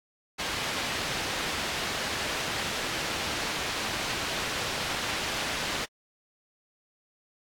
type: low-pass noise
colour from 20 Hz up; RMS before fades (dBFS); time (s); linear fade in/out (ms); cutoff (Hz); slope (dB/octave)
white; -32; 0.38-5.86; 20; 3800; 12
effects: AAC 64 kbps